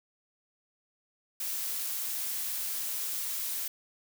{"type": "noise", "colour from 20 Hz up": "blue", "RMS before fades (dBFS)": -34, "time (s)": [1.4, 3.68], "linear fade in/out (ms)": 5, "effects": []}